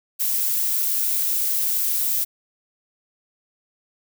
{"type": "noise", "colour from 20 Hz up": "violet", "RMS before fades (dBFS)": -22, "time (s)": [0.19, 2.25], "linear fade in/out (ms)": 20, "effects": []}